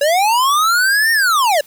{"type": "linear two-way sweep", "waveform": "square", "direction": "up then down", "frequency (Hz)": [550, 1849, 550], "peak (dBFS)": -12, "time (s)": [0.01, 1.61], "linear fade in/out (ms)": 5, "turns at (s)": 1.12, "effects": ["white hiss -46 dBFS RMS until 1.66 s"]}